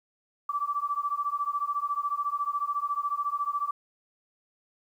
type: beating tone pair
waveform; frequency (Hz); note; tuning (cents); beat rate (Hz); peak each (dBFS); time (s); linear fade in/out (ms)
sine; 1153 / 1167; D6 / D6; -32 / -11; 14; -30; 0.49-3.71; 5
effects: 10-bit